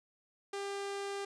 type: tone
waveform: sawtooth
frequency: 398.5 Hz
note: G4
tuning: 28 cents sharp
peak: -33 dBFS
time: 0.53-1.25 s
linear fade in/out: 5 ms
effects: resampled to 22050 Hz